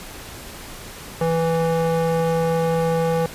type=tone with band-pass filter; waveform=square; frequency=164.81 Hz; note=E3; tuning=in tune; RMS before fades=-20 dBFS; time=1.21-3.26 s; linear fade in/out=2 ms; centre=560 Hz; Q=1.3; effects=pink hiss -37 dBFS RMS until 3.34 s + resampled to 32000 Hz